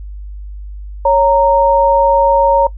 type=tone pair together; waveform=sine; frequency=554.4 / 927 Hz; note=C#5 / A#5; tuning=0 / -10 cents; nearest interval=major sixth; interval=890 cents; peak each=-10 dBFS; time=1.05-2.67 s; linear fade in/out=5 ms; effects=noise-tail reverb RT60 0.1 s tail -20 dB re dry + added 50 Hz sine -25 dBFS peak until 2.77 s